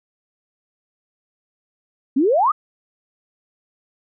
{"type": "exponential sweep", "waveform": "sine", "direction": "up", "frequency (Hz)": [246.9, 1300], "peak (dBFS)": -13, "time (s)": [2.16, 2.52], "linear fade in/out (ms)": 10, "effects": []}